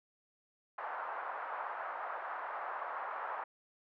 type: band-pass noise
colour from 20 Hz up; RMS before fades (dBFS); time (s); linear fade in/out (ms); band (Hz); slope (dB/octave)
pink; -41; 0.78-3.44; 5; 740 to 1400; 24
effects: none